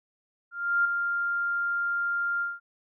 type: tone with ADSR envelope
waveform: sine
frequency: 1397 Hz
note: F6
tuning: in tune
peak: -19 dBFS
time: 0.51-2.6 s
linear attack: 340 ms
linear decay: 5 ms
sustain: -6 dB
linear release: 190 ms
effects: none